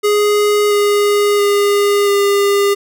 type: tone with pitch steps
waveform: square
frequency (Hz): 415.3 / 411 / 406.8 / 402.5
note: G#4 / G#4 / G#4 / G4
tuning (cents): 0 / -18 / -36 / +46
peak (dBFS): -11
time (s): 0.03-2.75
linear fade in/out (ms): 20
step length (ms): 680
effects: none